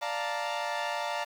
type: chord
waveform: sawtooth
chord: Bb major seventh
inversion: first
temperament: equal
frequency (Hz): 587.3 / 698.5 / 880 / 932.3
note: D5 / F5 / A5 / Bb5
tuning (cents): 0 / 0 / 0 / 0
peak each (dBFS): -32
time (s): 0.01-1.25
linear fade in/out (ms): 20
effects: low-pass 5000 Hz 12 dB/octave + 9-bit